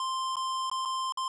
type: tone with dropouts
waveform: square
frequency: 1046.5 Hz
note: C6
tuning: in tune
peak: -30 dBFS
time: 0-1.28 s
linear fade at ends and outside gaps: 2 ms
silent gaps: 0.357-0.367 / 0.699-0.714 / 0.852-0.856 / 1.123-1.173 s
effects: resampled to 22050 Hz